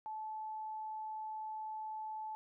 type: tone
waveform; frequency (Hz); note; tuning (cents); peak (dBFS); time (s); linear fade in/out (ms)
sine; 868; A5; -24; -40; 0.06-2.35; 0
effects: none